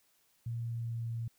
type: tone with pitch glide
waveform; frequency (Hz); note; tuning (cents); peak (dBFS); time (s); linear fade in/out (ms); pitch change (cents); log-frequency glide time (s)
sine; 116.8 to 115.59; A#2 to A#2; +4 to -14; -34; 0.46-1.28; 5; -18; 0.61-1.1
effects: white hiss -71 dBFS RMS until 1.38 s